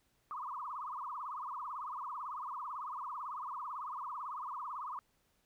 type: tone with vibrato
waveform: sine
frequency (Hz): 1100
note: C#6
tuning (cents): -14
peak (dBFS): -39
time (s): 0.31-4.99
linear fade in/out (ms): 0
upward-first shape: triangle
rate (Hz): 18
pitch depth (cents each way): 270
effects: pink hiss -75 dBFS RMS until 5.45 s